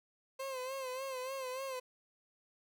30% pulse tone with vibrato, 523.3 Hz, C5, in tune, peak -36 dBFS, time 0.39-1.8 s, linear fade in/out 10 ms, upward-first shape sine, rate 3.4 Hz, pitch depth 64 cents each way, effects none

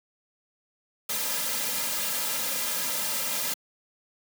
white noise with comb filter, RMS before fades -29 dBFS, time 1.09-3.54 s, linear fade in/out 5 ms, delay 2.7 ms, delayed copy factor -0.9, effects high-pass 200 Hz 12 dB/octave

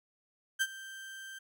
35% pulse tone with ADSR envelope, 1568 Hz, G6, in tune, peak -24 dBFS, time 0.59-1.39 s, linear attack 25 ms, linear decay 49 ms, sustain -18 dB, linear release 10 ms, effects none

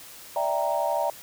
sine chord, E half-diminished seventh, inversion third, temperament equal, 587.3 / 659.3 / 784 / 932.3 Hz, D5 / E5 / G5 / Bb5, 0 / 0 / 0 / 0 cents, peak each -28 / -28 / -30 / -28 dBFS, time 0.36-1.1 s, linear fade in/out 2 ms, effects white hiss -45 dBFS RMS until 1.22 s

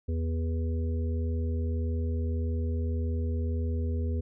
harmonic tone, 81.7 Hz, E2, 15 cents flat, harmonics 1 / 3 / 5 / 6, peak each -27 / -37 / -41 / -43 dBFS, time 0.08-4.21 s, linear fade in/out 10 ms, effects none

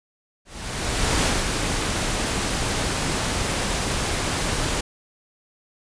pink noise with ADSR envelope, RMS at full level -20 dBFS, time 0.45-4.81 s, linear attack 780 ms, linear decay 210 ms, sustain -4 dB, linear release 8 ms, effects resampled to 22050 Hz

